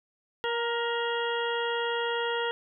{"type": "harmonic tone with a mistuned harmonic", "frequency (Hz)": 470.8, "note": "A#4", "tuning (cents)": 17, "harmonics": [1, 2, 3, 4, 6, 7], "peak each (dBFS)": [-30, -33, -35, -36, -38, -38], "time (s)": [0.44, 2.51], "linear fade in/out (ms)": 0, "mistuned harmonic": 2, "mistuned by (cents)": -18, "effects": []}